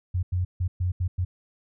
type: tone bursts at uneven times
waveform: sine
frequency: 90.5 Hz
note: F#2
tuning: 38 cents flat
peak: -22 dBFS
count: 6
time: 0.14-0.23 / 0.32-0.45 / 0.6-0.68 / 0.8-0.92 / 1-1.08 / 1.18-1.25 s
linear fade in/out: 10 ms
effects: none